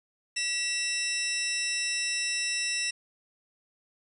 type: tone pair together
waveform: 15% pulse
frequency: 1940.9 / 2700 Hz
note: B6 / E7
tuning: -31 / +41 cents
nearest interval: tritone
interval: 572 cents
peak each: -27 / -21 dBFS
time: 0.36-2.91 s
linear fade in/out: 10 ms
effects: resampled to 22050 Hz + 9-bit